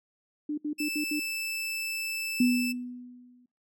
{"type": "tone bursts", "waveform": "sine", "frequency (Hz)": 298.3, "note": "D4", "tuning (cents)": 27, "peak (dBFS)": -28, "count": 5, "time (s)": [0.49, 1.197], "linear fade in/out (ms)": 5, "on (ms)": 87, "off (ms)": 68}
{"type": "tone", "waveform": "sawtooth", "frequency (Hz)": 2637, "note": "E7", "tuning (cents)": 0, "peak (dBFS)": -28, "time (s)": [0.78, 2.73], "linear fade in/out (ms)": 20}
{"type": "tone with exponential decay", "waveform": "sine", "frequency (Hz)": 246.9, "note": "B3", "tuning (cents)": 0, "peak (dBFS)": -18, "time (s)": [2.4, 3.46], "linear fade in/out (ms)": 5, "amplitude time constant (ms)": 230}
{"effects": ["noise-tail reverb RT60 0.4 s tail -24 dB re dry"]}